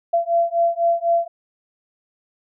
sine beating tone pair, 678 / 682 Hz, E5 / F5, +49 / -41 cents, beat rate 4 Hz, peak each -19 / -19 dBFS, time 0.13-1.28 s, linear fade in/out 10 ms, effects none

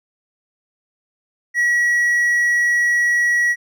triangle tone, 1922 Hz, B6, 48 cents flat, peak -12 dBFS, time 1.54-3.56 s, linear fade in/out 50 ms, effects none

